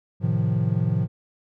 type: chord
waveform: triangle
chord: F dominant seventh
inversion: first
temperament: equal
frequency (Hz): 110 / 130.81 / 155.56 / 174.61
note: A2 / C3 / Eb3 / F3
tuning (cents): 0 / 0 / 0 / 0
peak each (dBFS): -22 / -24 / -24 / -24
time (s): 0.2-1.08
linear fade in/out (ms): 50
effects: none

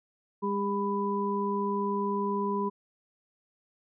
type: tone cluster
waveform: sine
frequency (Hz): 202 / 402.8 / 993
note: G#3 / G4 / B5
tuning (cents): -48 / +47 / +9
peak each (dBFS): -31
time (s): 0.42-2.7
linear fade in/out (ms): 20
effects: none

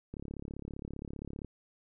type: click train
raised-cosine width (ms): 3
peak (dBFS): -28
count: 47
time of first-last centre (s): 0.14-1.447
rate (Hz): 35.2
effects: none

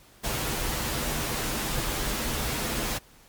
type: noise with comb filter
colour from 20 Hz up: pink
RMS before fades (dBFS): -29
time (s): 0.23-2.99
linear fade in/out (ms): 20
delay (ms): 11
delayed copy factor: -0.5
effects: pink hiss -55 dBFS RMS until 3.28 s + MP3 96 kbps

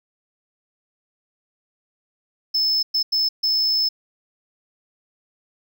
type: tone bursts at uneven times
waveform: triangle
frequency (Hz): 5240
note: E8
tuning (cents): -11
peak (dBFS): -16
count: 4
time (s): 2.54-2.83 / 2.94-3.03 / 3.12-3.29 / 3.43-3.89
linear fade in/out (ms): 10
effects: none

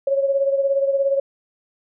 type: beating tone pair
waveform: sine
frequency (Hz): 548 / 565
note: C#5 / C#5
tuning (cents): -20 / +33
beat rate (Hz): 17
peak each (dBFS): -17 / -24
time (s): 0.07-1.2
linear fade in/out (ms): 5
effects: none

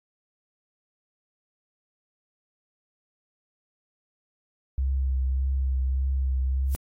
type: tone with vibrato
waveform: sine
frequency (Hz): 66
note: C2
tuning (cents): +16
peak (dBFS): -22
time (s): 4.78-6.75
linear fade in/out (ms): 0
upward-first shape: triangle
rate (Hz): 1.7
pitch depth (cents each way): 30
type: noise with exponential growth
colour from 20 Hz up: violet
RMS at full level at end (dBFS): -33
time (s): 6.64-6.76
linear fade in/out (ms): 0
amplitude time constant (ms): 24
effects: AAC 48 kbps

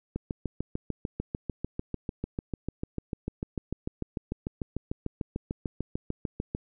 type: click train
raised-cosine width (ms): 3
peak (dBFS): -18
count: 44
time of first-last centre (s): 0.16-6.549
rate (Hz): 6.73
effects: none

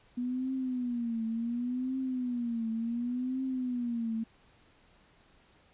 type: tone with vibrato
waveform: sine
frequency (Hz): 243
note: B3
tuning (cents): -28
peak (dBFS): -30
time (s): 0.17-4.24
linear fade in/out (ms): 10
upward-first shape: triangle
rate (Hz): 0.69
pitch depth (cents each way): 150
effects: pink hiss -63 dBFS RMS until 5.73 s + resampled to 8000 Hz

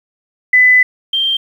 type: tone pair in turn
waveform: sine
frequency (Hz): 2003 / 3164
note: B6 / G7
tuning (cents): +24 / +15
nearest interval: minor sixth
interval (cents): 791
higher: second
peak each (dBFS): -5 / -12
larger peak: first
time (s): 0.53-0.83 / 1.13-1.37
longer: first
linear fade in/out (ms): 5
effects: 7-bit

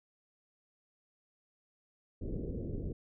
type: low-pass noise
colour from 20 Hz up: pink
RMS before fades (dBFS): -38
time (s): 2.21-2.93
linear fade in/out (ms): 10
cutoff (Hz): 510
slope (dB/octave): 48
effects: none

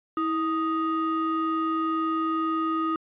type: ring-modulated tone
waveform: triangle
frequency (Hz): 784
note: G5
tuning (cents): 0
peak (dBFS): -18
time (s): 0.17-2.96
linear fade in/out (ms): 2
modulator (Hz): 461
effects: tanh soft clip ceiling -14 dBFS + resampled to 8000 Hz

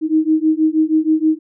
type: beating tone pair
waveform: sine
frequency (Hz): 311.1 / 317.4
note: D#4 / D#4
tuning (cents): 0 / +35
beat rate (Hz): 6.3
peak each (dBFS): -15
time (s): 0.01-1.39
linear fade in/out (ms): 50
effects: none

